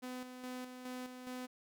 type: tone with tremolo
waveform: sawtooth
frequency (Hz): 252.4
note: B3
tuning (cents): +38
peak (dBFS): -38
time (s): 0.02-1.47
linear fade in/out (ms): 20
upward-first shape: square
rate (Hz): 2.4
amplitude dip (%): 50
effects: none